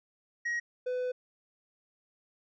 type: tone pair in turn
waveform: triangle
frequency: 1893 / 501.4 Hz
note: A#6 / B4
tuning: +26 / +26 cents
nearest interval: octave + major seventh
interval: 2300 cents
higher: first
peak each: -28 dBFS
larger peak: neither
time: 0.45-0.6 / 0.86-1.12 s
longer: second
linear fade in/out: 10 ms
effects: resampled to 16000 Hz

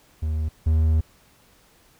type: tone pair in turn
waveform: triangle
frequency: 77.9 / 79.08 Hz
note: D#2 / D#2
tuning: +3 / +29 cents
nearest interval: unison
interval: 26 cents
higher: second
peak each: -20 / -14 dBFS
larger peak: second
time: 0.22-0.49 / 0.66-1.01 s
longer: second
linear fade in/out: 10 ms
effects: pink hiss -57 dBFS RMS until 1.99 s

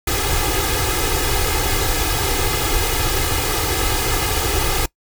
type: noise with comb filter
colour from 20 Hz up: pink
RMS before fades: -19 dBFS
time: 0.07-4.86 s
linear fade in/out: 5 ms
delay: 2.4 ms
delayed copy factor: +0.95
effects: noise-tail reverb RT60 0.1 s tail -22 dB re dry

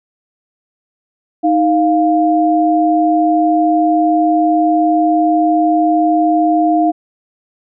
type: tone pair together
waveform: sine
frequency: 312.9 / 699.8 Hz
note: D#4 / F5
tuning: +10 / +3 cents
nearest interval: octave + major second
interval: 1393 cents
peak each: -12 dBFS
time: 1.43-6.92 s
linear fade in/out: 20 ms
effects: none

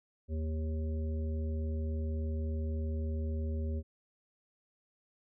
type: harmonic tone with a mistuned harmonic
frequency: 78.3 Hz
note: D#2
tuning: 11 cents sharp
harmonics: 1 / 3 / 5 / 7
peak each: -32 / -42 / -46 / -49 dBFS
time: 0.28-3.83 s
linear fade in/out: 50 ms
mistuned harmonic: 5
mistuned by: +17 cents
effects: none

